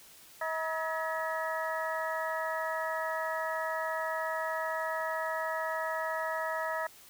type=harmonic tone with a mistuned harmonic; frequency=320 Hz; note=D#4; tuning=49 cents sharp; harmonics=2 / 3 / 4 / 5 / 6; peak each=-35 / -37 / -38 / -39 / -40 dBFS; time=0.41-6.87 s; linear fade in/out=5 ms; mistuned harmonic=5; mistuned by=+91 cents; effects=white hiss -55 dBFS RMS until 7.09 s